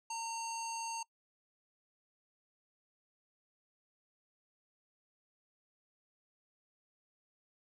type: tone with low-pass filter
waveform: square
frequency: 914 Hz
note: A#5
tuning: 34 cents flat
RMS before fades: -40 dBFS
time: 0.1-1.03 s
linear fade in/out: 5 ms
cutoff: 7100 Hz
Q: 8.4
effects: noise-tail reverb RT60 0.1 s tail -24 dB re dry